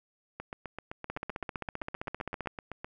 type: two click trains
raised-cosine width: 0.5 ms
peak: -23 / -20 dBFS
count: 20 / 22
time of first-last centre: 0.4-2.845 / 1.1-2.473 s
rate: 7.77 / 15.3 Hz
effects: none